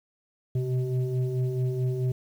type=tone with frequency modulation; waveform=sine; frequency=128.8 Hz; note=C3; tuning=27 cents flat; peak=-24 dBFS; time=0.55-2.12 s; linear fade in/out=5 ms; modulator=253 Hz; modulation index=0.78; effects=9-bit